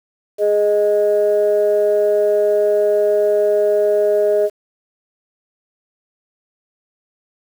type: tone pair together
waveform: sine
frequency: 415.3 / 621.9 Hz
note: G#4 / D#5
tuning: 0 / -1 cents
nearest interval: perfect fifth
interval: 699 cents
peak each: -14 dBFS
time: 0.38-4.5 s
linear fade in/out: 50 ms
effects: tanh soft clip ceiling -6 dBFS + 7-bit